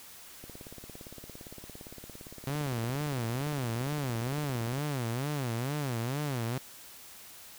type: click train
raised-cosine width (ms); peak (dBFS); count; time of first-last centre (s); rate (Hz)
2; -32; 77; 0.44-4.783; 17.5
type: tone with vibrato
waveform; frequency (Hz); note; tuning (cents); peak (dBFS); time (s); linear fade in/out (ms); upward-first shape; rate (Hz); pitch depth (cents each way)
sawtooth; 130.81; C3; 0; -27; 2.47-6.58; 0; sine; 2.2; 240
effects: white hiss -50 dBFS RMS until 7.58 s